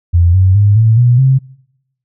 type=tone with pitch steps; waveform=sine; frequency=86.1 / 93.89 / 102.39 / 111.66 / 121.76 / 132.78 Hz; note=F2 / F#2 / G#2 / A2 / B2 / C3; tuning=-24 / +26 / -24 / +26 / -24 / +26 cents; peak=-5 dBFS; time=0.13-1.39 s; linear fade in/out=20 ms; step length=210 ms; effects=noise-tail reverb RT60 0.9 s tail -25 dB re dry